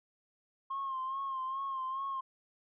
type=tone with vibrato; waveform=sine; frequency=1068 Hz; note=C6; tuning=35 cents sharp; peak=-33 dBFS; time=0.7-2.21 s; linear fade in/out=10 ms; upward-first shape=sine; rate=2.4 Hz; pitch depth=47 cents each way; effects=tanh soft clip ceiling -30 dBFS